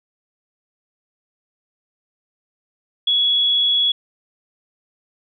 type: tone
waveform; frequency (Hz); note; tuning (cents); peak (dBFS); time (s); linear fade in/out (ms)
sine; 3366; G#7; +23; -14; 3.07-3.92; 5
effects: none